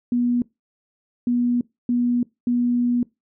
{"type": "tone bursts at uneven times", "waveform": "sine", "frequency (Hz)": 242.6, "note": "B3", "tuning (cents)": -31, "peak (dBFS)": -17, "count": 4, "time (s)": [[0.12, 0.42], [1.27, 1.61], [1.89, 2.23], [2.47, 3.03]], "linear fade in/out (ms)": 2, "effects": ["noise-tail reverb RT60 0.2 s tail -22 dB re dry"]}